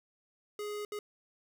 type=tone bursts at uneven times; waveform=square; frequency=416.5 Hz; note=G#4; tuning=5 cents sharp; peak=-37 dBFS; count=2; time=0.59-0.85 / 0.92-0.99 s; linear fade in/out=2 ms; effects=none